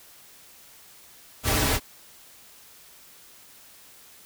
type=noise with comb filter; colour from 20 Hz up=pink; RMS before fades=-23 dBFS; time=1.43-1.8 s; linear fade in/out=50 ms; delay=5.6 ms; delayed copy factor=-0.65; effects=white hiss -51 dBFS RMS until 4.25 s